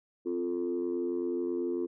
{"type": "chord", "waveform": "sine", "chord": "F major", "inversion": "second", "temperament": "equal", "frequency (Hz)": [261.6, 349.2, 440], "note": ["C4", "F4", "A4"], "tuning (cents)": [0, 0, 0], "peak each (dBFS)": [-35, -30, -36], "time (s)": [0.25, 1.87], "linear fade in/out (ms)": 20, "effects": ["tanh soft clip ceiling -23 dBFS"]}